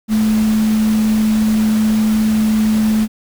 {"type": "tone in noise", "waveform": "sine", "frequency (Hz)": 217, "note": "A3", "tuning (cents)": -24, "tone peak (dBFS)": -11, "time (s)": [0.08, 3.08], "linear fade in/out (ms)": 50, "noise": "pink", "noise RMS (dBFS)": -28, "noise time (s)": [0.08, 3.08], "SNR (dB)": 14, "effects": []}